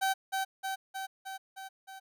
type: tone with echo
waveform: 30% pulse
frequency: 770 Hz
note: G5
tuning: 31 cents flat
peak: -24 dBFS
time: 0.01-0.14 s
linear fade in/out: 20 ms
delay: 310 ms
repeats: 6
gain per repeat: -3 dB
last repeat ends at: 2 s
effects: none